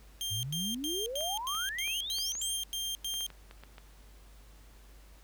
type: tone bursts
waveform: sawtooth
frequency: 3185 Hz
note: G7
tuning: 27 cents sharp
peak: -30 dBFS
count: 10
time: 0.21-3.265 s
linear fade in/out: 0 ms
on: 220 ms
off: 95 ms
type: exponential sweep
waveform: sine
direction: up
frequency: 96.5 to 10230 Hz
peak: -35 dBFS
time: 0.3-2.58 s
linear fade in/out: 20 ms
type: clicks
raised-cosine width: 0.3 ms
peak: -32 dBFS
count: 11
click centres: 1.208 / 1.549 / 1.877 / 2.185 / 2.353 / 3.14 / 3.208 / 3.303 / 3.511 / 3.636 / 3.782 s
effects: added 50 Hz sine -53 dBFS peak until 5.23 s + pink hiss -61 dBFS RMS until 5.23 s

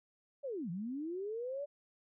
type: linear two-way sweep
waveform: sine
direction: down then up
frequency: 587.3 to 160.6 to 587.3 Hz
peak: -37 dBFS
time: 0.43-1.66 s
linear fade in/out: 20 ms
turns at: 0.7 s
effects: none

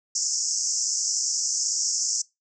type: band-pass noise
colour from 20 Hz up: pink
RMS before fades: -26 dBFS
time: 0.15-2.22 s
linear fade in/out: 5 ms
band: 5200 to 7500 Hz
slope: 96 dB/octave
effects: noise-tail reverb RT60 0.2 s tail -22 dB re dry

